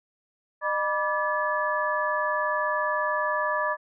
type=tone cluster; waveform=sine; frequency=608 / 979 / 1171 / 1716 Hz; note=D#5 / B5 / D6 / A6; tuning=-40 / -15 / -5 / -44 cents; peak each=-29 dBFS; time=0.61-3.77 s; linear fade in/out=50 ms; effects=none